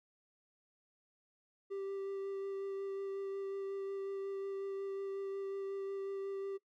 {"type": "tone with vibrato", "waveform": "triangle", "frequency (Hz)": 392, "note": "G4", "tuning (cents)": 0, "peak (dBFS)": -36, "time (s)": [1.7, 6.58], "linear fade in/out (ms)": 20, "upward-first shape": "sine", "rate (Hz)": 5.5, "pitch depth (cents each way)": 10, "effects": ["noise-tail reverb RT60 0.1 s tail -20 dB re dry"]}